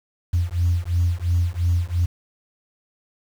sine beating tone pair, 85.4 / 88.3 Hz, F2 / F2, -38 / +20 cents, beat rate 2.9 Hz, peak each -20 / -20 dBFS, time 0.33-2.06 s, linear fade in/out 10 ms, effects tanh soft clip ceiling -12 dBFS + 7-bit

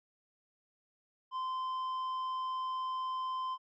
sine tone with tanh clipping, 1034 Hz, C6, 21 cents flat, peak -35 dBFS, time 1.31-3.58 s, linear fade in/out 50 ms, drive 6 dB, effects none

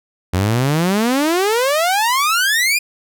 sawtooth exponential sweep, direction up, 87.31 to 2489 Hz, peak -10 dBFS, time 0.33-2.79 s, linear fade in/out 10 ms, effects none

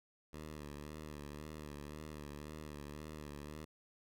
10% pulse tone with vibrato, 74.8 Hz, D2, 32 cents sharp, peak -38 dBFS, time 0.33-3.65 s, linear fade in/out 5 ms, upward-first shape sine, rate 1.9 Hz, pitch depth 57 cents each way, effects none

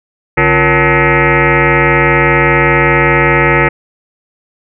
sine tone with frequency modulation, 880 Hz, A5, in tune, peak -6 dBFS, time 0.37-3.69 s, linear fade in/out 10 ms, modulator 205 Hz, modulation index 6.9, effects none

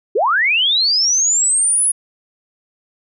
sine linear sweep, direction up, 343.7 to 10490 Hz, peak -12 dBFS, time 0.15-1.92 s, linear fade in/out 10 ms, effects none

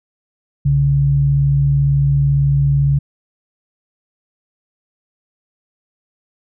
sine tone pair together, 62.02 / 140 Hz, B1 / C#3, +8 / +18 cents, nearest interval octave + major second, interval 1410 cents, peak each -21 / -11 dBFS, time 0.65-2.99 s, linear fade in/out 10 ms, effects none

